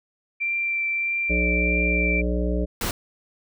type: tone with vibrato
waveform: sine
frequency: 2354 Hz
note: D7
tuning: 3 cents sharp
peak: -22 dBFS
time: 0.4-2.22 s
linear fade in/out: 20 ms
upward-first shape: triangle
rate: 1.6 Hz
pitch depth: 10 cents each way
type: harmonic tone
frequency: 60.3 Hz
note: B1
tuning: 41 cents flat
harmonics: 1 / 3 / 5 / 7 / 9 / 10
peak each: -23 / -28 / -30 / -31 / -33 / -33 dBFS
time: 1.29-2.66 s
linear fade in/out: 20 ms
type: noise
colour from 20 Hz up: pink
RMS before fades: -26 dBFS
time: 2.81-2.91 s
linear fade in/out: 2 ms
effects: none